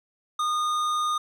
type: tone with tanh clipping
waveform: sine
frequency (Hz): 1225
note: D#6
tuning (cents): -27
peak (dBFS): -25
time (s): 0.39-1.18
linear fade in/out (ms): 5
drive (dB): 14
effects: none